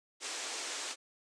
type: band-pass noise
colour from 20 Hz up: white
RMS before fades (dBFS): -40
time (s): 0.2-0.96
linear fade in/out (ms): 50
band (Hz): 280 to 8400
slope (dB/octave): 48
effects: none